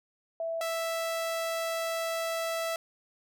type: tone pair in turn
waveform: sine / sawtooth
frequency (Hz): 659.3 / 659.3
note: E5 / E5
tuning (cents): 0 / 0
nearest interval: unison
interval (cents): 0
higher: neither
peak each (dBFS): -30 / -26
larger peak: second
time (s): 0.4-0.61 / 0.61-2.76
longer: second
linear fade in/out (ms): 2
effects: none